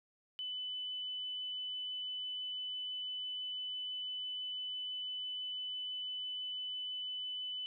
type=tone; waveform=sine; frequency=3002 Hz; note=F#7; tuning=24 cents sharp; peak=-38 dBFS; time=0.39-7.66 s; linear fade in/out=0 ms; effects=none